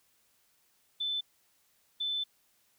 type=tone bursts at uneven times; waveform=sine; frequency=3520 Hz; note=A7; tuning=in tune; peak=-30 dBFS; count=2; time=1-1.21 / 2-2.24 s; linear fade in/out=10 ms; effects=white hiss -70 dBFS RMS until 2.78 s